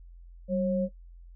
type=tone pair together; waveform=sine; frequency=192.24 / 542 Hz; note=G3 / C#5; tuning=-34 / -39 cents; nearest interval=octave + tritone; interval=1795 cents; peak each=-27 dBFS; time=0.48-0.89 s; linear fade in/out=50 ms; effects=noise-tail reverb RT60 0.1 s tail -19 dB re dry + added 43 Hz sine -46 dBFS peak until 1.35 s